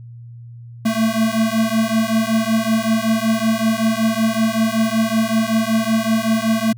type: beating tone pair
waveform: square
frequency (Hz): 220.2 / 225.5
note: A3 / A3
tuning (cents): +2 / +43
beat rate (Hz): 5.3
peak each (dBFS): -19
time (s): 0.85-6.73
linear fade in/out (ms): 10
effects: added 118 Hz sine -34 dBFS peak until 6.77 s